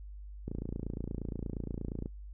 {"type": "click train", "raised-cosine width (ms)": 3, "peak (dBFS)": -24, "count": 46, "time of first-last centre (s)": [0.48, 2.059], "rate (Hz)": 28.5, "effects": ["noise-tail reverb RT60 0.1 s tail -23 dB re dry", "added 50 Hz sine -43 dBFS peak until 2.33 s"]}